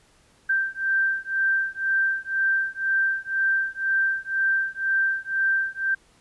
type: beating tone pair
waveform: sine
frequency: 1568 / 1570 Hz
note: G6 / G6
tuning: 0 / +2 cents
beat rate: 2 Hz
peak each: -24 dBFS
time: 0.49-5.95 s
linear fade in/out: 10 ms
effects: pink hiss -59 dBFS RMS until 6.2 s + resampled to 24000 Hz

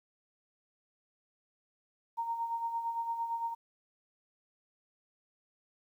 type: tone with tremolo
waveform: sine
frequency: 925 Hz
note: A#5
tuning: 14 cents flat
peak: -30 dBFS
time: 2.17-3.55 s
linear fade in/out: 20 ms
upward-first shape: sine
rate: 8.8 Hz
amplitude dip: 55%
effects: 11-bit

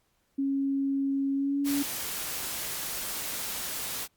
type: tone with pitch glide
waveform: sine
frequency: 274.6 to 282.6 Hz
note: C#4 to C#4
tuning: -16 to +34 cents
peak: -25 dBFS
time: 0.38-1.83 s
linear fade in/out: 10 ms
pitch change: +50 cents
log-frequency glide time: 1.34-1.62 s
type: noise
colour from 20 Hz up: white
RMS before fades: -34 dBFS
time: 1.64-4.08 s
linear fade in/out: 50 ms
effects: pink hiss -72 dBFS RMS until 4.16 s + Opus 48 kbps

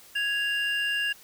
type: tone pair together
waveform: triangle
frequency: 1661.2 / 2794 Hz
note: G#6 / F7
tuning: 0 / 0 cents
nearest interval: major sixth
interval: 900 cents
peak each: -26 dBFS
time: 0.15-1.13 s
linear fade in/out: 10 ms
effects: white hiss -52 dBFS RMS until 1.23 s

